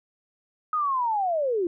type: linear sweep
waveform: sine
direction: down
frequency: 1269 to 329.6 Hz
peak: -22 dBFS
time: 0.73-1.67 s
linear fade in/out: 2 ms
effects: none